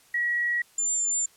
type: tone pair in turn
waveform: sine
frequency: 1917 / 7198 Hz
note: A#6 / A8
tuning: +48 / +38 cents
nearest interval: octave + major seventh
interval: 2290 cents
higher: second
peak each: -23 / -23 dBFS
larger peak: neither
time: 0.14-0.62 / 0.78-1.26 s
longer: neither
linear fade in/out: 5 ms
effects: white hiss -58 dBFS RMS until 1.36 s + low-pass 12000 Hz 12 dB/octave